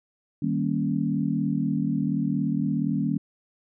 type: chord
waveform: sine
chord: Eb dominant seventh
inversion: none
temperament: equal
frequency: 155.56 / 196 / 233.1 / 277.2 Hz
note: Eb3 / G3 / Bb3 / Db4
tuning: 0 / 0 / 0 / 0 cents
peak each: -28 dBFS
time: 0.42-3.18 s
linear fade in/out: 5 ms
effects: none